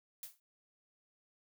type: noise with exponential decay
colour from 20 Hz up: blue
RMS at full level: -42 dBFS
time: 0.23-0.4 s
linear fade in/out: 1 ms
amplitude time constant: 36 ms
effects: none